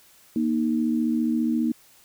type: tone pair together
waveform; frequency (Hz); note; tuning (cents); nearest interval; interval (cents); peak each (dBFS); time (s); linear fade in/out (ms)
sine; 236.4 / 311.1; A#3 / D#4; +24 / 0; perfect fourth; 476; -22 / -25; 0.36-1.72; 2
effects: white hiss -55 dBFS RMS until 2.04 s